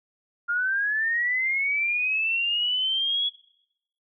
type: linear sweep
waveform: sine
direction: up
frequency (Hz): 1396.9 to 3384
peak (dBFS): -22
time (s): 0.48-3.3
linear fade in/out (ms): 20
effects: noise-tail reverb RT60 0.8 s tail -22 dB re dry